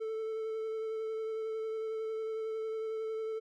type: tone with vibrato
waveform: triangle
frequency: 441.3 Hz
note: A4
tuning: 5 cents sharp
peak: -32 dBFS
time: 0-3.4 s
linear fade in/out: 20 ms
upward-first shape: sine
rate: 11 Hz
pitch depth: 14 cents each way
effects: none